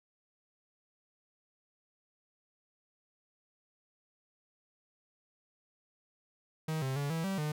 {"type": "tone with pitch steps", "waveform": "45% pulse", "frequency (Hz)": [157.9, 132.5, 142.6, 163.3, 193.5, 151], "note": ["D#3", "C3", "C#3", "E3", "G3", "D3"], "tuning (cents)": [26, 22, 49, -16, -22, 48], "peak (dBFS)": -32, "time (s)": [6.68, 7.52], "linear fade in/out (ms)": 5, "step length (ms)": 140, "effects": []}